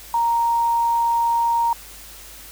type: tone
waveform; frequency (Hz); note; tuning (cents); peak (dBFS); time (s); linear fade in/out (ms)
sine; 932.3; A#5; 0; -16; 0.14-1.73; 2
effects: added 50 Hz sine -46 dBFS peak until 2.51 s + white hiss -41 dBFS RMS until 2.51 s